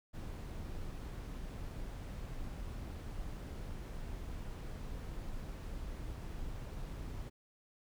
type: noise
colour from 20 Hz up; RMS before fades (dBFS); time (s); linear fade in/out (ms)
brown; -43; 0.13-7.3; 20
effects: none